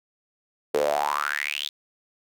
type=tone with high-pass filter sweep; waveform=sawtooth; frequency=73.3 Hz; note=D2; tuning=3 cents flat; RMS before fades=-26 dBFS; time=0.74-1.69 s; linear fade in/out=5 ms; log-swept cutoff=430 to 3700 Hz; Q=8.1; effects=none